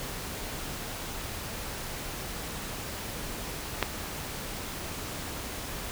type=click; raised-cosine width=0.3 ms; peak=-8 dBFS; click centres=3.827 s; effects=pink hiss -37 dBFS RMS until 5.91 s